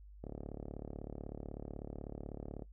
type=click train; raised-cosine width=2 ms; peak=-30 dBFS; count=87; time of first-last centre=0.24-2.622 s; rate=36.1 Hz; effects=noise-tail reverb RT60 0.1 s tail -18 dB re dry + added 50 Hz sine -52 dBFS peak until 2.72 s